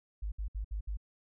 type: tone bursts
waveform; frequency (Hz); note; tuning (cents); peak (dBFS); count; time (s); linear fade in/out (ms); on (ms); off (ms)
sine; 51.4; G#1; -17; -33; 5; 0.22-0.972; 10; 100; 63
effects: none